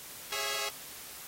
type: chord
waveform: 5% pulse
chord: C# minor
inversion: second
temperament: equal with one note detuned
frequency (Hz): 415.3 / 548.6 / 659.3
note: G#4 / C#5 / E5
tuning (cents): 0 / -18 / 0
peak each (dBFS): -26 / -27 / -26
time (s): 0.32-0.69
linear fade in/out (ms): 2
effects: white hiss -46 dBFS RMS until 1.27 s + AAC 48 kbps